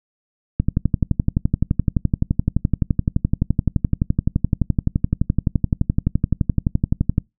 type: click train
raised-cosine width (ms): 5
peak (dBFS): -4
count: 78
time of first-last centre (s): 0.6-7.181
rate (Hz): 11.7
effects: noise-tail reverb RT60 0.2 s tail -25 dB re dry